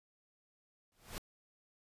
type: noise with exponential growth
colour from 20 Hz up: pink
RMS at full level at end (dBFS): -40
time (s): 0.92-1.18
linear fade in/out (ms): 0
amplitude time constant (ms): 56
effects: resampled to 32000 Hz